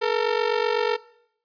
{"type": "ring-modulated tone", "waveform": "sawtooth", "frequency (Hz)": 453, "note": "A#4", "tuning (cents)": -50, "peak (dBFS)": -14, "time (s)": [0.01, 0.97], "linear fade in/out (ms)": 20, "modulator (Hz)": 24, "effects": ["noise-tail reverb RT60 0.7 s tail -21 dB re dry", "resampled to 11025 Hz"]}